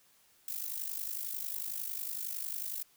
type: noise with amplitude modulation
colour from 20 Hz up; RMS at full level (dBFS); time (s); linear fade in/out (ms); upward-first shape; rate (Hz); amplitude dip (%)
violet; -35; 0.48-2.83; 2; sine; 51; 75
effects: white hiss -66 dBFS RMS until 2.96 s